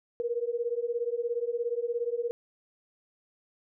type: beating tone pair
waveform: sine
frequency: 466.2 / 483.2 Hz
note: A#4 / B4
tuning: 0 / -38 cents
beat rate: 17 Hz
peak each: -31 dBFS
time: 0.2-2.31 s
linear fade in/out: 0 ms
effects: none